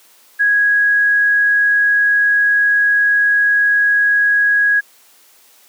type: tone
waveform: sine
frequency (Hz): 1658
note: G#6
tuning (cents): -3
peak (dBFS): -10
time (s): 0.39-4.81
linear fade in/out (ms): 20
effects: white hiss -49 dBFS RMS until 5.68 s + high-pass 300 Hz 12 dB/octave